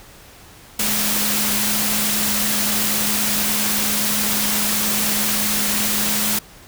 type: tone in noise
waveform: sine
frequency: 209.6 Hz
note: G#3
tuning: 16 cents sharp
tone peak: -27 dBFS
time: 0.79-6.39 s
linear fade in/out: 5 ms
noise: white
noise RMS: -20 dBFS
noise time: 0.79-6.39 s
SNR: -10 dB
effects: pink hiss -44 dBFS RMS until 6.67 s